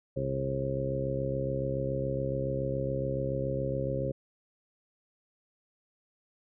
harmonic tone with a mistuned harmonic, 67.1 Hz, C2, 44 cents sharp, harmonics 1 / 2 / 3 / 4 / 5 / 6 / 7 / 8, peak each -42 / -33 / -42 / -40 / -41 / -38 / -44 / -33 dBFS, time 0.16-4.12 s, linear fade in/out 10 ms, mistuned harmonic 1, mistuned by -50 cents, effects none

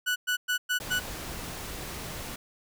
30% pulse tone bursts, 1480 Hz, F#6, in tune, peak -22 dBFS, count 5, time 0.06-1 s, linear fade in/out 20 ms, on 100 ms, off 110 ms
pink noise, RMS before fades -38 dBFS, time 0.8-2.36 s, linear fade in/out 5 ms
effects none

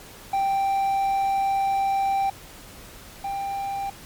triangle tone pair in turn, 784 / 791.3 Hz, G5 / G5, 0 / +16 cents, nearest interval unison, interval 16 cents, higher second, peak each -18 / -24 dBFS, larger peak first, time 0.33-2.3 / 3.24-3.9 s, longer first, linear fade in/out 5 ms, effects pink hiss -44 dBFS RMS until 4.05 s + MP3 96 kbps

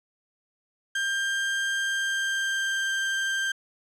35% pulse tone with pitch glide, 1590 to 1578.1 Hz, G6 to G6, +24 to +11 cents, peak -23 dBFS, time 0.95-3.52 s, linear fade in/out 5 ms, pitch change -13 cents, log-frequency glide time 1.74-2.9 s, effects low-pass 8000 Hz 12 dB/octave

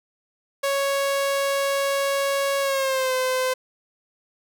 sawtooth tone with pitch glide, 554.4 to 514.3 Hz, C#5 to C5, 0 to -30 cents, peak -17 dBFS, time 0.63-3.54 s, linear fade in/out 10 ms, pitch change -130 cents, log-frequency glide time 2.61-3.13 s, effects none

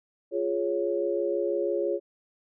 sine chord, Db major, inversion first, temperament equal, 349.2 / 415.3 / 554.4 Hz, F4 / Ab4 / Db5, 0 / 0 / 0 cents, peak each -29 dBFS, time 0.31-2 s, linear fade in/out 50 ms, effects none

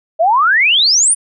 sine exponential sweep, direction up, 618 to 9970 Hz, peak -8 dBFS, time 0.19-1.15 s, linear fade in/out 20 ms, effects none

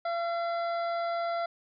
harmonic tone with a mistuned harmonic, 681 Hz, F5, 44 cents flat, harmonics 1 / 2 / 3 / 5 / 6 / 7, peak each -29 / -36 / -44 / -52 / -51 / -52 dBFS, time 0.05-1.46 s, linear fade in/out 5 ms, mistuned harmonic 6, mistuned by -18 cents, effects none

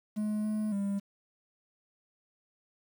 triangle tone with pitch steps, 211.9 / 213.8 / 199.6 Hz, G#3 / A3 / G3, +35 / -49 / +32 cents, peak -27 dBFS, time 0.16-1 s, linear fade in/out 20 ms, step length 280 ms, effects 9-bit

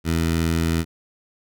15% pulse tone with notch filter, 82.41 Hz, E2, in tune, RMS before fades -21 dBFS, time 0.04-0.85 s, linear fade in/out 50 ms, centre 800 Hz, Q 1.7, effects none

